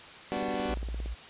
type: chord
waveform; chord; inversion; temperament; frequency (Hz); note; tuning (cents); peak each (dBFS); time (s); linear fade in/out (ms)
20% pulse; G major seventh; none; equal; 196 / 246.9 / 293.7 / 370; G3 / B3 / D4 / F#4; 0 / 0 / 0 / 0; -32 / -30 / -32 / -32; 0.32-0.74; 0
type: click train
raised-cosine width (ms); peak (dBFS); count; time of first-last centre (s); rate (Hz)
2; -29; 13; 0.37-1.06; 17.4
type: tone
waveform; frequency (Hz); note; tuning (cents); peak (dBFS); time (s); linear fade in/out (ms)
sine; 57.1; A#1; -35; -32; 0.68-1.15; 20
effects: white hiss -47 dBFS RMS until 1.29 s + resampled to 8000 Hz

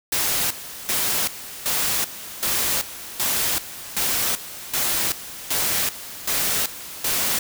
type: noise with tremolo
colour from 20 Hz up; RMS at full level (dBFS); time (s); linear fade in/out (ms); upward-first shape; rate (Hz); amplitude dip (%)
white; -22; 0.12-7.39; 5; square; 1.3; 80
effects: none

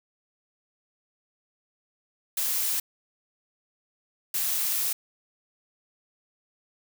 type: noise bursts at uneven times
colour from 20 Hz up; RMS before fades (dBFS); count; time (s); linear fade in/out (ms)
blue; -27; 2; 2.37-2.8 / 4.34-4.93; 5
effects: none

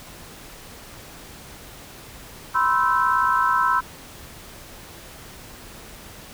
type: chord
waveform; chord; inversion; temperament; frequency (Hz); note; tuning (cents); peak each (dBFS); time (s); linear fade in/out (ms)
sine; C major seventh; third; equal with one note detuned; 987.8 / 1046.5 / 1318.5 / 1539.3; B5 / C6 / E6 / G6; 0 / 0 / 0 / -32; -22 / -23 / -21 / -25; 2.54-3.81; 20
effects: pink hiss -42 dBFS RMS until 6.33 s

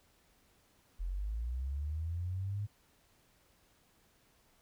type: linear sweep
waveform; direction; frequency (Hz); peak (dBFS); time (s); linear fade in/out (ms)
sine; up; 41.39 to 105; -34; 0.99-2.67; 20
effects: pink hiss -69 dBFS RMS until 4.61 s

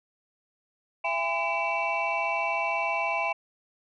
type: tone cluster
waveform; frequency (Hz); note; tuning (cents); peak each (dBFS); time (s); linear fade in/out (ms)
sine; 671 / 810 / 1016 / 2298 / 2686; E5 / G#5 / B5 / D7 / E7; +31 / -43 / +49 / -38 / +32; -31; 1.04-3.33; 10
effects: tanh soft clip ceiling -17 dBFS

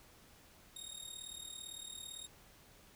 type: tone with amplitude modulation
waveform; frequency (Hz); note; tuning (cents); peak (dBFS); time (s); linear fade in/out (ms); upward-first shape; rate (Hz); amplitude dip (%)
20% pulse; 3729; A#7; 0; -37; 0.76-2.27; 5; sine; 37.8; 75
effects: pink hiss -62 dBFS RMS until 2.95 s

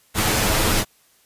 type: noise with comb filter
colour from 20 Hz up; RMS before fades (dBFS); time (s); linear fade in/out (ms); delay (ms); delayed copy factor
pink; -19; 0.14-0.85; 50; 9.4; +0.5
effects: white hiss -58 dBFS RMS until 1.25 s + resampled to 32000 Hz

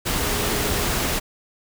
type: tone in noise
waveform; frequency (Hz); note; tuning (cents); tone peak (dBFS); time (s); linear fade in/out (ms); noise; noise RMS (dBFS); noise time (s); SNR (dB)
sine; 415.3; G#4; 0; -31; 0.22-0.84; 20; pink; -23; 0.05-1.2; -11
effects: none

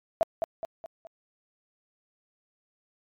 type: tone with echo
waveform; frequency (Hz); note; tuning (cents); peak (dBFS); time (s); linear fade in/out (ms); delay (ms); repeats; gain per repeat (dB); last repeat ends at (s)
sine; 659.3; E5; 0; -18; 0.21-0.23; 0; 210; 4; -6; 1.07
effects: MP3 96 kbps

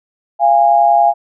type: tone pair together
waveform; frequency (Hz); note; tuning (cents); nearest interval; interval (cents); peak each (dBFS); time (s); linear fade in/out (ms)
sine; 689.5 / 820; F5 / G#5; -22 / -22; minor third; 300; -10; 0.39-1.14; 50
effects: none

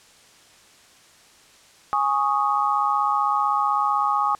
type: chord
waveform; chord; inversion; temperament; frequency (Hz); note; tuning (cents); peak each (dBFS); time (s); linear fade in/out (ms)
sine; Ab suspended fourth; none; equal; 830.6 / 1108.7 / 1244.5; Ab5 / Db6 / Eb6; 0 / 0 / 0; -23; 1.93-4.35; 0
effects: white hiss -52 dBFS RMS until 4.39 s + low-pass 8000 Hz 12 dB/octave

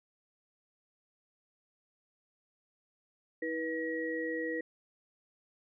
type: tone cluster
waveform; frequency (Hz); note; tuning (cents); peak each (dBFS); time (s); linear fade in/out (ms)
sine; 320.6 / 486.7 / 1907; E4 / B4 / A#6; -48 / -25 / +39; -37 / -36 / -38; 3.42-4.61; 5
effects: none

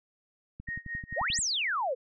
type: click train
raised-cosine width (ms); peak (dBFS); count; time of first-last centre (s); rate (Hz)
5; -29; 10; 0.6-1.389; 11.4
type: tone with tremolo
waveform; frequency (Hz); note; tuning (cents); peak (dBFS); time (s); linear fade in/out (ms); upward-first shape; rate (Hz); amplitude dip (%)
sine; 1864.7; A#6; 0; -32; 0.67-1.39; 10; sine; 4.5; 95
type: exponential two-way sweep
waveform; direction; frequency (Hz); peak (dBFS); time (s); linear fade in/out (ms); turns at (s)
sine; up then down; 470 to 8350 to 470; -27; 1.16-1.95; 20; 1.39
effects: none

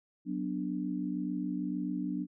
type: chord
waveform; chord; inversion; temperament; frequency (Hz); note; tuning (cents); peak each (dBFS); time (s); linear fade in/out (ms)
sine; B minor; second; equal; 185 / 246.9 / 293.7; F#3 / B3 / D4; 0 / 0 / 0; -36 / -37 / -35; 0.25-2.27; 50
effects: none

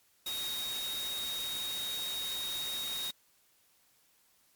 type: tone in noise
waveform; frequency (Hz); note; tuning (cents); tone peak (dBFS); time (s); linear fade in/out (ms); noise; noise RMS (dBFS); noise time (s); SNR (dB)
sine; 3755; A#7; +12; -35; 0.26-3.11; 5; white; -41; 0.26-3.11; +3
effects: white hiss -68 dBFS RMS until 4.55 s + MP3 96 kbps

